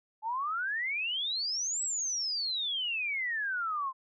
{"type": "exponential two-way sweep", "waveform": "sine", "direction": "up then down", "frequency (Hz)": [849, 7902, 1028], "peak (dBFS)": -30, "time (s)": [0.22, 3.93], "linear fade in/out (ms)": 50, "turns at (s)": 1.83, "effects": []}